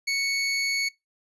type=tone; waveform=25% pulse; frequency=2217 Hz; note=C#7; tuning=in tune; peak=-20 dBFS; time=0.07-0.89 s; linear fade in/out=10 ms; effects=noise-tail reverb RT60 0.2 s tail -23 dB re dry + resampled to 24000 Hz